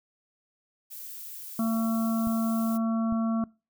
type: noise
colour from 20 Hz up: violet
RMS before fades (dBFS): -41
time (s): 0.9-2.78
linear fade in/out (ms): 20
type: harmonic tone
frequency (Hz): 225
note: A3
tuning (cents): +39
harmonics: 1 / 3 / 5 / 6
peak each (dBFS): -24 / -36 / -38 / -42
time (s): 1.59-3.44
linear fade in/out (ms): 2
type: clicks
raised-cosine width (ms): 5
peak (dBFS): -26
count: 2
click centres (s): 2.272 / 3.125
effects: noise-tail reverb RT60 0.3 s tail -24 dB re dry